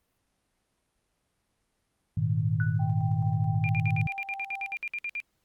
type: chord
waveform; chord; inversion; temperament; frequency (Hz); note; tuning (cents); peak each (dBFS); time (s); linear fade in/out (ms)
sine; Ab suspended second; none; equal with one note detuned; 103.83 / 117.42 / 155.56; Ab2 / Bb2 / Eb3; 0 / +13 / 0; -28; 2.17-4.07; 5
type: tone with exponential decay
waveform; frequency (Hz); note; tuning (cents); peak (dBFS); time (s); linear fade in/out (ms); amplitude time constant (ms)
sine; 1480; F#6; 0; -30; 2.6-2.94; 1; 73
type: tone with tremolo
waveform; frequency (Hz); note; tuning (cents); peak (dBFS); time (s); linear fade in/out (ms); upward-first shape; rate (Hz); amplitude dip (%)
sine; 784; G5; 0; -36; 2.79-4.75; 10; square; 4.6; 40
type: tone bursts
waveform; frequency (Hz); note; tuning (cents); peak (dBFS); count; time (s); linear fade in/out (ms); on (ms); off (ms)
sine; 2395; D7; +33; -30; 15; 3.64-5.202; 0; 50; 58
effects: pink hiss -75 dBFS RMS until 5.44 s + Opus 32 kbps